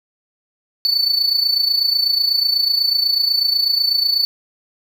triangle tone with amplitude modulation, 4487 Hz, C#8, 20 cents sharp, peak -10 dBFS, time 0.85-4.25 s, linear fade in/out 0 ms, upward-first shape sine, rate 28.1 Hz, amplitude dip 70%, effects 7-bit

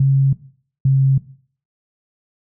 sine tone pair in turn, 136.1 / 134.77 Hz, C#3 / C#3, -31 / -48 cents, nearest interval unison, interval 17 cents, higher first, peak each -10 dBFS, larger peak neither, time 0-0.33 / 0.85-1.18 s, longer neither, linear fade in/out 5 ms, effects noise-tail reverb RT60 0.5 s tail -17 dB re dry

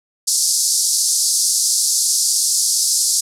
pink band-pass noise, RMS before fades -17 dBFS, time 0.27-3.21 s, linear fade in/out 10 ms, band 4700 to 11000 Hz, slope 48 dB/octave, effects none

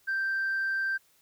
sine tone, 1568 Hz, G6, in tune, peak -25 dBFS, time 0.07-0.98 s, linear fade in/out 20 ms, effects tanh soft clip ceiling -24 dBFS + white hiss -65 dBFS RMS until 1.21 s

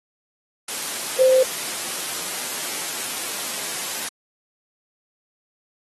sine tone in noise, 519 Hz, C5, 14 cents flat, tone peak -12 dBFS, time 1.19-1.43 s, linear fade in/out 5 ms, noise white, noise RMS -28 dBFS, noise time 0.68-4.09 s, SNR +13 dB, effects high-pass 200 Hz 12 dB/octave + AAC 32 kbps

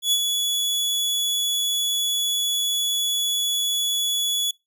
sawtooth tone with ADSR envelope, 3401 Hz, G#7, 40 cents sharp, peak -13 dBFS, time 0.02-4.51 s, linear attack 100 ms, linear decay 59 ms, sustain -5 dB, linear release 4 ms, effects noise-tail reverb RT60 0.2 s tail -23 dB re dry

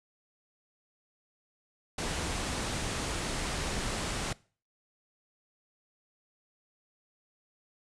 pink low-pass noise, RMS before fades -34 dBFS, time 1.98-4.33 s, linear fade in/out 5 ms, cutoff 9800 Hz, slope 48 dB/octave, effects noise-tail reverb RT60 0.4 s tail -22 dB re dry

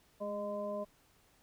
harmonic tone with a mistuned harmonic, 205.1 Hz, G#3, 21 cents flat, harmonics 1 / 2 / 3 / 5, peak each -43 / -46 / -37 / -46 dBFS, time 0.2-0.85 s, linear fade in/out 20 ms, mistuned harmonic 1, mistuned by +25 cents, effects pink hiss -68 dBFS RMS until 1.42 s

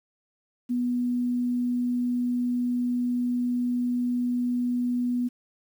sine tone, 245.1 Hz, B3, 13 cents flat, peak -23 dBFS, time 0.69-5.29 s, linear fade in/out 20 ms, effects 9-bit

